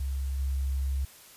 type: tone with level steps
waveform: sine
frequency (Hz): 67.6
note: C#2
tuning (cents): -43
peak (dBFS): -28 / -26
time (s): 0-1.05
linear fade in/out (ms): 5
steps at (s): 0.39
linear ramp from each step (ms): 5
effects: white hiss -52 dBFS RMS until 1.36 s + resampled to 32000 Hz